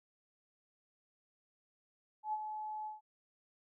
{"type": "tone with ADSR envelope", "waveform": "sine", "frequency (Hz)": 857, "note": "A5", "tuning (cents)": -46, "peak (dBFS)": -32, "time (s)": [2.23, 3.01], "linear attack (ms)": 100, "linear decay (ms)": 42, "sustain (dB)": -7, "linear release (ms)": 150, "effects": []}